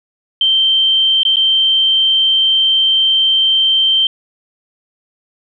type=tone with dropouts; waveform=sine; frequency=3129 Hz; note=G7; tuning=4 cents flat; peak=-9 dBFS; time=0.41-4.07 s; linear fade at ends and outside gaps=2 ms; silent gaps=1.233-1.251 / 1.359-1.368 s; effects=none